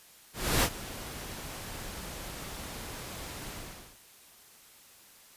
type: noise with ADSR envelope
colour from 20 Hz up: pink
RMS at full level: -24 dBFS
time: 0.33-3.99 s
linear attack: 300 ms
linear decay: 61 ms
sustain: -17 dB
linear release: 490 ms
effects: white hiss -56 dBFS RMS until 5.36 s + resampled to 32000 Hz